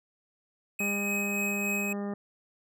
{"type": "tone with tremolo", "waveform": "square", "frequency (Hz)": 2537, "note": "D#7", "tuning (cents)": 33, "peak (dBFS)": -29, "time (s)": [0.79, 1.93], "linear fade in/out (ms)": 5, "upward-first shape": "sine", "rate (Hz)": 3.5, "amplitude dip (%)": 30}
{"type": "harmonic tone", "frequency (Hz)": 202.3, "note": "G#3", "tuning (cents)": -45, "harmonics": [1, 2, 3, 4, 5, 6, 7, 8, 9], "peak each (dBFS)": [-32, -38, -42, -45, -54, -48, -58, -59, -52], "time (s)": [0.8, 2.14], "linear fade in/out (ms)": 5}
{"effects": []}